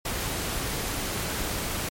pink noise, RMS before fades -30 dBFS, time 0.05-1.89 s, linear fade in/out 5 ms, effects MP3 64 kbps

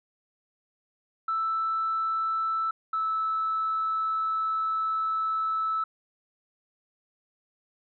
sine tone pair in turn, 1321 / 1308.8 Hz, E6 / E6, +3 / -13 cents, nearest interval unison, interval 16 cents, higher first, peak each -24 dBFS, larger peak neither, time 1.28-2.71 / 2.93-5.84 s, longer second, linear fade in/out 5 ms, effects tanh soft clip ceiling -20 dBFS

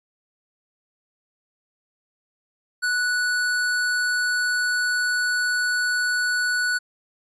square tone, 1477 Hz, F#6, 3 cents flat, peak -21 dBFS, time 2.82-6.79 s, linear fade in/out 20 ms, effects resampled to 22050 Hz

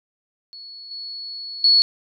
sine tone with level steps, 4388 Hz, C#8, 18 cents flat, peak -36 / -30 / -11 dBFS, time 0.53-1.82 s, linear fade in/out 0 ms, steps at 0.91 / 1.64 s, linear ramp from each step 2 ms, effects none

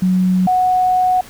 sine tone pair in turn, 184.5 / 736.3 Hz, F#3 / F#5, -5 / -9 cents, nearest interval 2 octaves, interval 2396 cents, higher second, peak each -11 / -11 dBFS, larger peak neither, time 0.02-0.47 / 0.47-1.21 s, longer second, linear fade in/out 5 ms, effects pink hiss -39 dBFS RMS until 1.29 s

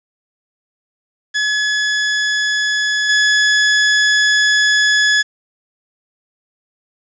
sawtooth tone with level steps, 1700 Hz, G#6, 40 cents sharp, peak -11 / -7 dBFS, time 1.34-5.23 s, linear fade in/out 20 ms, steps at 3.09 s, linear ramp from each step 5 ms, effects resampled to 16000 Hz + 7-bit

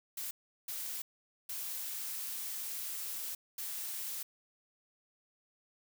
blue noise bursts at uneven times, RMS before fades -40 dBFS, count 4, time 0.17-0.31 / 0.68-1.02 / 1.49-3.35 / 3.58-4.23 s, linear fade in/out 5 ms, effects none

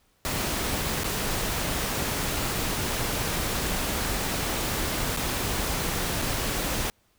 pink noise with dropouts, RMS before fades -28 dBFS, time 0.25-6.9 s, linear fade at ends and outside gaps 0 ms, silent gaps 1.035-1.043 / 5.165-5.172 / 6.217-6.221 s, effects pink hiss -66 dBFS RMS until 7.18 s

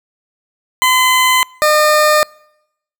20% pulse tone pair in turn, 1021 / 607.1 Hz, C6 / D#5, -43 / -43 cents, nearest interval major sixth, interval 900 cents, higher first, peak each -4 dBFS, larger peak neither, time 0.82-1.43 / 1.62-2.23 s, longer neither, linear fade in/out 0 ms, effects noise-tail reverb RT60 0.8 s tail -26 dB re dry

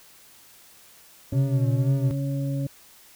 harmonic tone, 138.59 Hz, C#3, in tune, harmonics 1 / 2 / 4, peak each -25 / -31 / -37 dBFS, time 1.32-2.67 s, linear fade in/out 5 ms
triangle tone with vibrato, 126.6 Hz, B2, 43 cents sharp, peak -19 dBFS, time 1.33-2.11 s, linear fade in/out 0 ms, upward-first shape triangle, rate 2 Hz, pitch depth 120 cents each way
effects white hiss -52 dBFS RMS until 3.15 s

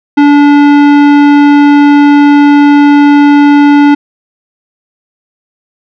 sine tone with tanh clipping, 288.8 Hz, D4, 29 cents flat, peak -3 dBFS, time 0.17-3.95 s, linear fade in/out 10 ms, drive 17 dB, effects none

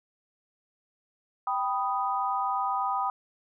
sine chord, G augmented, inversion none, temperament equal, 784 / 987.8 / 1244.5 Hz, G5 / B5 / D#6, 0 / 0 / 0 cents, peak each -30 dBFS, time 1.47-3.1 s, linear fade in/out 2 ms, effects none

